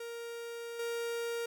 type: tone with level steps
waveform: 45% pulse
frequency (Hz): 467.5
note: A#4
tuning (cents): +5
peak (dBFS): -40 / -34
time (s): 0-1.46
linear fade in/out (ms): 5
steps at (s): 0.79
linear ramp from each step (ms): 5
effects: none